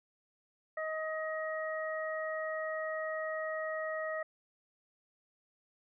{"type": "harmonic tone", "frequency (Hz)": 630, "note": "D#5", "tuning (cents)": 21, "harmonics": [1, 2, 3], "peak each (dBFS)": [-36, -42, -40], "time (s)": [0.77, 4.23], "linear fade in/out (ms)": 5, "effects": []}